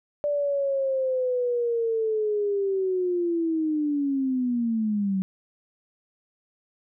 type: linear sweep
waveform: sine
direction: down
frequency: 587.3 to 187.1 Hz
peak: -22 dBFS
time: 0.24-5.22 s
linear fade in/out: 0 ms
effects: none